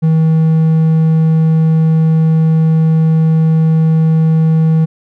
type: tone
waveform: triangle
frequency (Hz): 160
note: D#3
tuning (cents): +49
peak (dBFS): -5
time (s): 0.02-4.86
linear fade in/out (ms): 20
effects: none